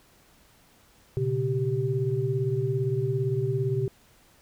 sine tone cluster, 120.4 / 138 / 389.2 Hz, B2 / C#3 / G4, -44 / -7 / -12 cents, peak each -28 dBFS, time 1.17-3.88 s, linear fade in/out 0 ms, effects pink hiss -59 dBFS RMS until 4.41 s

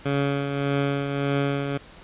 15% pulse tone with tremolo, 140.5 Hz, C#3, 24 cents sharp, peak -14 dBFS, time 0.05-1.78 s, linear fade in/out 10 ms, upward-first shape triangle, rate 1.7 Hz, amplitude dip 50%, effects pink hiss -47 dBFS RMS until 2.03 s + resampled to 8000 Hz

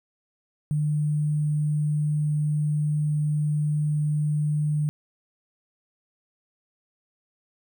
sine tone with sample-and-hold, 150.2 Hz, D3, 39 cents sharp, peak -21 dBFS, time 0.71-4.89 s, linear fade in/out 0 ms, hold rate 8820 Hz, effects none

